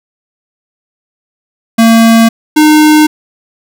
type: tone pair in turn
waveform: square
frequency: 227.4 / 305.5 Hz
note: A#3 / D#4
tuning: -43 / -32 cents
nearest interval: perfect fourth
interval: 511 cents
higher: second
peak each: -3 dBFS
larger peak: neither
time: 1.78-2.29 / 2.56-3.07 s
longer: neither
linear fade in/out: 10 ms
effects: none